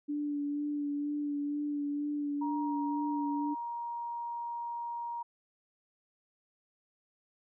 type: tone with vibrato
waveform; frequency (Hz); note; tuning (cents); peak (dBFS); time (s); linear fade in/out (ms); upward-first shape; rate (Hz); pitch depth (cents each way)
sine; 291; D4; -16; -31; 0.08-3.55; 20; sine; 2.1; 19
type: tone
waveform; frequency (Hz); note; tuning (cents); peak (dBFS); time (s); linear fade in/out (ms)
sine; 943; A#5; +20; -35; 2.41-5.23; 10
effects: none